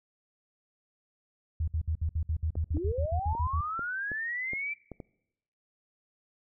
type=tone bursts; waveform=sine; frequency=79.6 Hz; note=D#2; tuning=40 cents sharp; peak=-26 dBFS; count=15; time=1.6-3.61 s; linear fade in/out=5 ms; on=78 ms; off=60 ms
type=clicks; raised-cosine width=2 ms; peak=-27 dBFS; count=8; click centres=2.555 / 2.77 / 3.351 / 3.793 / 4.117 / 4.534 / 4.917 / 5.002 s
type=linear sweep; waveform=sine; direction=up; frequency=277.2 to 2349 Hz; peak=-31 dBFS; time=2.74-4.74 s; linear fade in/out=10 ms
effects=noise-tail reverb RT60 0.9 s tail -24 dB re dry